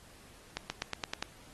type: accelerating click train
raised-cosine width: 0.2 ms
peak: -16 dBFS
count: 7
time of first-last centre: 0.57-1.226 s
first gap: 130 ms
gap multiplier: 0.93
effects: pink hiss -57 dBFS RMS until 1.53 s + AAC 32 kbps